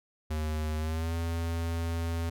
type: tone with pitch glide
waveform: square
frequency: 77.4 to 83.44 Hz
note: D#2 to E2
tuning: -9 to +22 cents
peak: -30 dBFS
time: 0.3-2.3 s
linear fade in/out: 10 ms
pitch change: +131 cents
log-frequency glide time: 0.77-1.15 s
effects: none